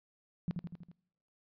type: tone with echo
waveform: sine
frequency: 173.3 Hz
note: F3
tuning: 13 cents flat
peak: -30 dBFS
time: 0.48-0.51 s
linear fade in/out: 0 ms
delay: 81 ms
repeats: 5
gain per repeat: -4 dB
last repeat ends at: 0.915 s
effects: noise-tail reverb RT60 0.9 s tail -26 dB re dry + resampled to 11025 Hz